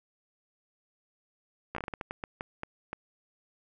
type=slowing click train; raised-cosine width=0.5 ms; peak=-20 dBFS; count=13; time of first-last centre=1.75-2.93 s; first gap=14 ms; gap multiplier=1.32; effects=none